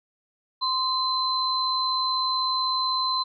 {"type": "tone pair together", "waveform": "sine", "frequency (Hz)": [1036, 4068], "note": ["C6", "C8"], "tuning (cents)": [-17, -50], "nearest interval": "2 octaves", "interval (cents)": 2367, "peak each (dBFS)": -25, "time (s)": [0.61, 3.24], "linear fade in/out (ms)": 20, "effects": []}